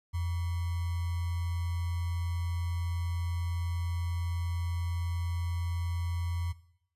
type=tone with sample-and-hold; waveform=sine; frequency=85.7 Hz; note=F2; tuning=32 cents flat; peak=-29 dBFS; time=0.13-6.53 s; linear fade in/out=20 ms; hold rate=1050 Hz; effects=noise-tail reverb RT60 0.7 s tail -17 dB re dry + resampled to 32000 Hz